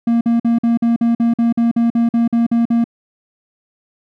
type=tone bursts; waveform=triangle; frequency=233.1 Hz; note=A#3; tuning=in tune; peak=-9 dBFS; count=15; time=0.07-2.842 s; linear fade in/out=5 ms; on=140 ms; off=48 ms; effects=none